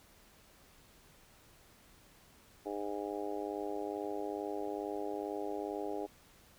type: harmonic tone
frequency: 102.3 Hz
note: G#2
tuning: 26 cents flat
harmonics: 3 / 4 / 5 / 6 / 7 / 8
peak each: -42 / -40 / -45 / -45 / -47 / -45 dBFS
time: 2.65-6.07 s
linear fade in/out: 20 ms
effects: pink hiss -62 dBFS RMS until 6.58 s